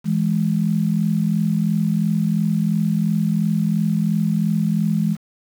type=tone pair together; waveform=sine; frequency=165 / 207.9 Hz; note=E3 / G#3; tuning=+2 / +2 cents; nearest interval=major third; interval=400 cents; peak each=-19 dBFS; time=0.04-5.17 s; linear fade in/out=50 ms; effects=7-bit